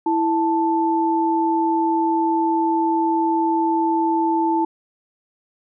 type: tone pair together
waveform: sine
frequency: 329.4 / 880 Hz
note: E4 / A5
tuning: -1 / 0 cents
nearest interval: octave + perfect fourth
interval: 1701 cents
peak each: -19 dBFS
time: 0.06-4.65 s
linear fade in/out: 5 ms
effects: none